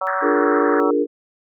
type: harmonic tone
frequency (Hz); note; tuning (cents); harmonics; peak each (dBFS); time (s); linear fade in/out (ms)
188.5; F#3; +32; 3 / 4 / 5 / 6 / 7; -26 / -28 / -28 / -27 / -25; 0.01-0.91; 5
type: band-pass noise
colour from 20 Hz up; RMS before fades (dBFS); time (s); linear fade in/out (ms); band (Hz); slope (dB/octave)
white; -26; 0.07-0.8; 0; 1100 to 1800; 96
type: chord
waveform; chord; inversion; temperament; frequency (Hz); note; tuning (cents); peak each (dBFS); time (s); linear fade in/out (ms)
sine; Bb dominant seventh; first; equal; 293.7 / 349.2 / 415.3 / 466.2; D4 / F4 / Ab4 / Bb4; 0 / 0 / 0 / 0; -20 / -24 / -21 / -20; 0.21-1.07; 50
effects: none